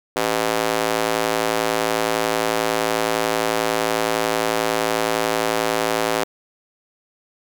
square tone with high-pass filter, 55.5 Hz, A1, 16 cents sharp, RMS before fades -21 dBFS, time 0.16-6.24 s, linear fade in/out 5 ms, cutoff 470 Hz, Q 1.1, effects none

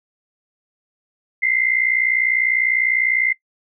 sine tone pair together, 2040 / 2100 Hz, C7 / C7, -44 / +6 cents, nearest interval minor second, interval 50 cents, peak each -18 dBFS, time 1.42-3.33 s, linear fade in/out 10 ms, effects noise-tail reverb RT60 0.1 s tail -19 dB re dry

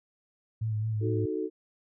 sine tone with vibrato, 108.9 Hz, A2, 17 cents flat, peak -27 dBFS, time 0.61-1.26 s, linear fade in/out 10 ms, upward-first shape sine, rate 4.6 Hz, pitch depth 37 cents each way
sine chord, D# diminished, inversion none, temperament equal, 311.1 / 370 / 440 Hz, D#4 / F#4 / A4, 0 / 0 / 0 cents, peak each -33 dBFS, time 1-1.5 s, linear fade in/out 50 ms
effects none

